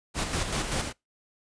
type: noise with tremolo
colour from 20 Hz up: pink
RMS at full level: -28 dBFS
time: 0.14-0.93 s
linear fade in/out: 50 ms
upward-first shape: square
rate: 5.2 Hz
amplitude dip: 45%
effects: noise-tail reverb RT60 0.2 s tail -24 dB re dry + resampled to 22050 Hz